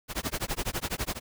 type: noise with tremolo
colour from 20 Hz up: pink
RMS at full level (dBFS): -29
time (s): 0.08-1.2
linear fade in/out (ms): 50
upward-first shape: sine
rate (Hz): 12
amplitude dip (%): 100
effects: none